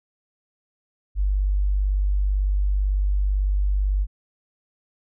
sine tone, 49 Hz, G1, in tune, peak -18 dBFS, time 1.15-4.07 s, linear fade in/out 50 ms, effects none

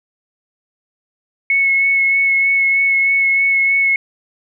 sine tone with vibrato, 2195 Hz, C#7, 18 cents flat, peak -11 dBFS, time 1.5-3.96 s, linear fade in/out 2 ms, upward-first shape sine, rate 3.2 Hz, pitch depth 13 cents each way, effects none

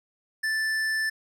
sine tone with hard clipping, 1760 Hz, A6, in tune, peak -26 dBFS, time 0.43-1.1 s, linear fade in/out 10 ms, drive 11 dB, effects none

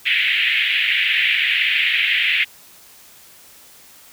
pink band-pass noise, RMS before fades -18 dBFS, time 0.05-2.45 s, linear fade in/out 20 ms, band 1900 to 3200 Hz, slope 48 dB/octave, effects white hiss -46 dBFS RMS until 4.12 s

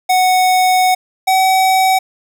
square tone pair in turn, 740 / 757.3 Hz, F#5 / F#5, 0 / +40 cents, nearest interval unison, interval 40 cents, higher second, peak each -10 dBFS, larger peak neither, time 0.09-0.95 / 1.27-1.99 s, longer first, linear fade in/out 10 ms, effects none

